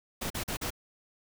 pink noise bursts, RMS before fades -34 dBFS, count 4, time 0.21-0.705 s, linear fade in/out 10 ms, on 93 ms, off 41 ms, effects none

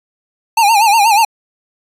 square tone with vibrato, 860 Hz, A5, 40 cents flat, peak -8 dBFS, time 0.57-1.25 s, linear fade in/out 5 ms, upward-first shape sine, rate 8.3 Hz, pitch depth 130 cents each way, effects resampled to 32000 Hz

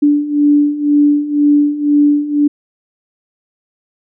sine beating tone pair, 290.7 / 292.7 Hz, D4 / D4, -18 / -6 cents, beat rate 2 Hz, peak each -14 / -10 dBFS, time 0.02-2.48 s, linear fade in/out 10 ms, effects none

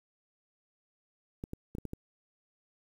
clicks, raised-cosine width 3 ms, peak -25 dBFS, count 6, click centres 1.439 / 1.534 / 1.751 / 1.784 / 1.853 / 1.934 s, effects 9-bit

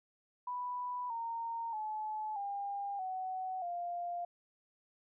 sine tone with pitch steps, 987.8 / 921.6 / 859.9 / 802.3 / 748.6 / 698.5 Hz, B5 / A#5 / A5 / G5 / F#5 / F5, 0 / -20 / -40 / +40 / +20 / 0 cents, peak -36 dBFS, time 0.47-4.25 s, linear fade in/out 5 ms, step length 630 ms, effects none

